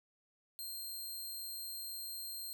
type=tone; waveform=10% pulse; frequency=4186 Hz; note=C8; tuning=in tune; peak=-35 dBFS; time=0.59-2.53 s; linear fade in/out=0 ms; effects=none